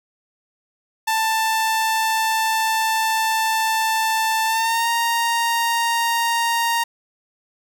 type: tone with pitch glide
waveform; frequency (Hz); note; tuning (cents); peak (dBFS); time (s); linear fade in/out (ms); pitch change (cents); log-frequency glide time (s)
sawtooth; 886 to 931.1; A5 to A#5; +12 to -2; -14; 1.07-6.84; 10; +86; 4.46-4.89
effects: 8-bit